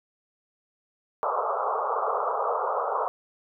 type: band-pass noise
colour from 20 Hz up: white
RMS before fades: -27 dBFS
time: 1.23-3.08 s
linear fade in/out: 0 ms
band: 420 to 1300 Hz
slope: 96 dB/octave
effects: none